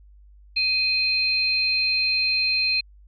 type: tone pair together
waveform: sine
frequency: 2500 / 4168 Hz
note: D#7 / C8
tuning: +8 / -7 cents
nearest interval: major sixth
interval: 885 cents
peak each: -22 dBFS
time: 0.56-2.81 s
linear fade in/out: 10 ms
effects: added 50 Hz sine -47 dBFS peak until 3.07 s